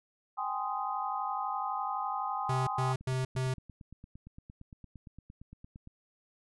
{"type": "chord", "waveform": "sine", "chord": "Ab major seventh", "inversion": "third", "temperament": "just", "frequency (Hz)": [778.7, 830.6, 1038.3, 1245.9], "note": ["G5", "Ab5", "C6", "Eb6"], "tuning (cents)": [-12, 0, -14, 2], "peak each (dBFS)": -37, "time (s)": [0.37, 2.94], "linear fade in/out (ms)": 20}
{"type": "tone bursts", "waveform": "square", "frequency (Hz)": 129.7, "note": "C3", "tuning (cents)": -15, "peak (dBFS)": -30, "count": 4, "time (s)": [2.49, 3.54], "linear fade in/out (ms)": 5, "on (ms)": 180, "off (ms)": 110}
{"type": "click train", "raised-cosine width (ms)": 5, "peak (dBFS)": -36, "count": 26, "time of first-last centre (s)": [3.01, 5.874], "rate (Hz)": 8.73}
{"effects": ["resampled to 24000 Hz"]}